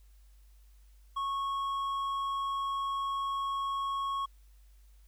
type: tone with hard clipping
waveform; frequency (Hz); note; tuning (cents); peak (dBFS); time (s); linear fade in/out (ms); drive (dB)
sine; 1100; C#6; -14; -32; 1.16-4.26; 10; 5
effects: added 50 Hz sine -55 dBFS peak until 5.07 s + white hiss -71 dBFS RMS until 5.07 s

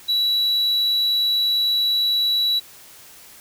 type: tone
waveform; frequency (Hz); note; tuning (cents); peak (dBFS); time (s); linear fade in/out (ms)
sine; 3923; B7; -12; -14; 0.08-2.6; 20
effects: tanh soft clip ceiling -16 dBFS + white hiss -45 dBFS RMS until 3.4 s

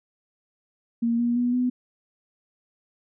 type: tone with pitch steps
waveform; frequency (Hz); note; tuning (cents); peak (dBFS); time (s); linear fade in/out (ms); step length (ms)
sine; 233.1 / 238.4 / 243.8 / 249.4; A#3 / A#3 / B3 / B3; 0 / +39 / -22 / +17; -20; 1.02-1.7; 10; 170
effects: none

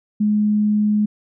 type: tone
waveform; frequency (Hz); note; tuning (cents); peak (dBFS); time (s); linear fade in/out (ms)
sine; 210.2; G#3; +21; -14; 0.2-1.06; 10
effects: none

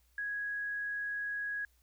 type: tone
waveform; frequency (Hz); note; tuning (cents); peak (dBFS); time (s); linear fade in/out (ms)
sine; 1661.2; G#6; 0; -34; 0.18-1.65; 2
effects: added 60 Hz sine -67 dBFS peak until 1.82 s + white hiss -73 dBFS RMS until 1.82 s

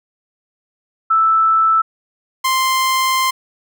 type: tone pair in turn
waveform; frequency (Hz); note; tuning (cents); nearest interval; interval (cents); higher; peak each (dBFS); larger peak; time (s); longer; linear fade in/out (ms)
sine / sawtooth; 1318.5 / 1046.5; E6 / C6; 0 / 0; major third; 400; first; -10; neither; 1.1-1.82 / 2.44-3.31; second; 10
effects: none

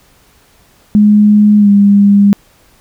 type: tone with pitch glide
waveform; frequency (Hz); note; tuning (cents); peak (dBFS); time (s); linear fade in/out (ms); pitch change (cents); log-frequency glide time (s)
sine; 209 to 201.6; G#3 to G3; +11 to +49; -3; 0.95-2.33; 0; -62; 1.58-1.69
effects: pink hiss -48 dBFS RMS until 2.8 s

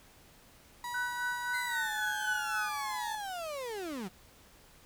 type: tone with pitch glide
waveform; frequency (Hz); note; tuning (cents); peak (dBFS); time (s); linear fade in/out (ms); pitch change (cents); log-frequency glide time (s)
35% pulse; 968 to 847.6; B5 to G#5; -35 to +35; -35; 0.84-3.15; 2; -230; 1.66-1.91
type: tone with tremolo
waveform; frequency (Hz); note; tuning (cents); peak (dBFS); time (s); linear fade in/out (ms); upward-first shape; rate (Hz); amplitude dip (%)
sine; 1495; F#6; +17; -31; 0.94-2.69; 5; sine; 3.8; 70
type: linear sweep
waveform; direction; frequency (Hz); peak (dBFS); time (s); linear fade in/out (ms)
35% pulse; down; 2069 to 170; -35; 1.53-4.09; 20
effects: pink hiss -59 dBFS RMS until 4.85 s

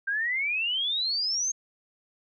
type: exponential sweep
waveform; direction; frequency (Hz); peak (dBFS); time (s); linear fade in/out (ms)
sine; up; 1568 to 6500; -25; 0.07-1.52; 10
effects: none

